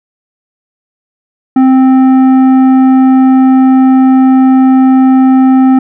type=tone with tanh clipping; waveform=sine; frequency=261.6 Hz; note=C4; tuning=in tune; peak=-4 dBFS; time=1.56-5.79 s; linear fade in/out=5 ms; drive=10 dB; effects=none